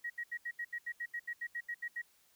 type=tone bursts; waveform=sine; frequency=1900 Hz; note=A#6; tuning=33 cents sharp; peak=-36 dBFS; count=15; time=0.04-2.019 s; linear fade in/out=10 ms; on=61 ms; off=76 ms; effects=white hiss -69 dBFS RMS until 2.35 s